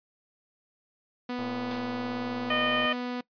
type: tone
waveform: sawtooth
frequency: 246.9 Hz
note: B3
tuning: in tune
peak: -27 dBFS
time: 1.29-3.21 s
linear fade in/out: 5 ms
type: click train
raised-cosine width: 1 ms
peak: -27 dBFS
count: 168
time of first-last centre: 1.39-2.855 s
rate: 114 Hz
type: noise with exponential decay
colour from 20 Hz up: white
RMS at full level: -36 dBFS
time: 1.71-2.04 s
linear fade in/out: 0 ms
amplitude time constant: 70 ms
type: harmonic tone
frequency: 613 Hz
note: D#5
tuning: 26 cents flat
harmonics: 1 / 2 / 3 / 4 / 5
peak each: -31 / -31 / -31 / -31 / -31 dBFS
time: 2.5-2.93 s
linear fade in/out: 5 ms
effects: noise-tail reverb RT60 0.1 s tail -21 dB re dry + resampled to 11025 Hz